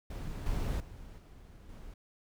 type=noise with level steps; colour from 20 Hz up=brown; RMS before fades=-39 / -33 / -48 / -52 / -48 dBFS; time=0.1-1.94 s; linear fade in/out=5 ms; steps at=0.46 / 0.8 / 1.18 / 1.69 s; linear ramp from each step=2 ms; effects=none